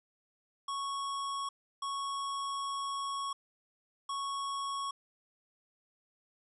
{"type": "tone bursts at uneven times", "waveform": "square", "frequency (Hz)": 1107, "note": "C#6", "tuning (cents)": -3, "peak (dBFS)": -35, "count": 3, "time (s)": [[0.68, 1.49], [1.82, 3.33], [4.09, 4.91]], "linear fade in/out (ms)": 5, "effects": ["resampled to 24000 Hz"]}